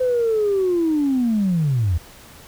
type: linear sweep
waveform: sine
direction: down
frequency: 515 to 77 Hz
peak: -15 dBFS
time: 0-1.98 s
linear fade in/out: 10 ms
effects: tanh soft clip ceiling -12 dBFS + pink hiss -44 dBFS RMS until 2.47 s